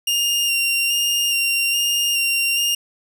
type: tone with vibrato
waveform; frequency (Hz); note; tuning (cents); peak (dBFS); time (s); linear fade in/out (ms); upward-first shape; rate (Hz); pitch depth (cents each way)
sawtooth; 2794; F7; 0; -14; 0.07-2.75; 5; square; 1.2; 17
effects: none